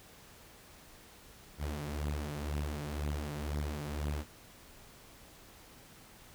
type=beating tone pair; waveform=sawtooth; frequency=72.5 / 74.5 Hz; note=D2 / D2; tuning=-22 / +25 cents; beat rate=2 Hz; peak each=-35 / -33 dBFS; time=1.58-4.25 s; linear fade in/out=50 ms; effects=pink hiss -56 dBFS RMS until 6.34 s